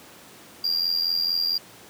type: tone with amplitude modulation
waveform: triangle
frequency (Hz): 4777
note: D8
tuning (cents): +29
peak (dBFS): -17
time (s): 0.64-1.58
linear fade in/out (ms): 5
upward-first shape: sine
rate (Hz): 84.4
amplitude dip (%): 75
effects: pink hiss -47 dBFS RMS until 1.89 s + high-pass 150 Hz 12 dB/octave